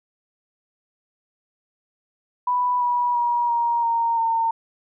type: tone with pitch steps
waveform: sine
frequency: 987.8 / 972 / 956.4 / 941 / 925.9 / 911.1 Hz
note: B5 / B5 / A#5 / A#5 / A#5 / A#5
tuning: 0 / -28 / +44 / +16 / -12 / -40 cents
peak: -18 dBFS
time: 2.47-4.51 s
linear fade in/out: 5 ms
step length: 340 ms
effects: none